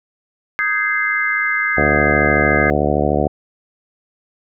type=chord; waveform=sine; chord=Ab major seventh; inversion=second; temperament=just; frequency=1245.9 / 1557.4 / 1661.2 / 2077 Hz; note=Eb6 / G6 / Ab6 / C7; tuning=+2 / -12 / 0 / -13 cents; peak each=-24 / -23 / -20 / -19 dBFS; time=0.59-2.7 s; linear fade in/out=0 ms
type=harmonic tone; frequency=73.42 Hz; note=D2; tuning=in tune; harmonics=1 / 2 / 3 / 4 / 5 / 6 / 7 / 8 / 9 / 10; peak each=-23 / -23 / -23 / -23 / -23 / -23 / -23 / -23 / -23 / -23 dBFS; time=1.77-3.28 s; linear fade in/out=5 ms
effects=none